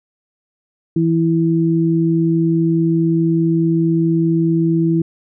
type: tone pair together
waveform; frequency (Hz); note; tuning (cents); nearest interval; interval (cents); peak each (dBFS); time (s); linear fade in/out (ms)
sine; 164.7 / 329.4; E3 / E4; -1 / -1; octave; 1200; -15; 0.96-5.02; 5
effects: none